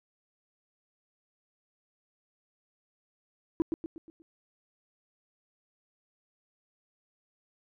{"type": "tone with echo", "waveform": "sine", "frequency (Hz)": 326, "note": "E4", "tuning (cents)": -19, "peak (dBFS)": -19, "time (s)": [3.6, 3.62], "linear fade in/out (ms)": 0, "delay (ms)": 120, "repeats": 5, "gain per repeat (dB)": -7, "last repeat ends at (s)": 4.22, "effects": ["tanh soft clip ceiling -21 dBFS"]}